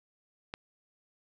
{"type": "click", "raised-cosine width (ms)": 0.3, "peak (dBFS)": -21, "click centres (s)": 0.539, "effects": []}